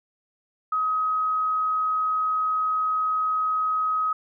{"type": "tone", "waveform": "sine", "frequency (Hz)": 1266, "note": "D#6", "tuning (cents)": 30, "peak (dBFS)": -21, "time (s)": [0.72, 4.13], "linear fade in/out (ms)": 5, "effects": []}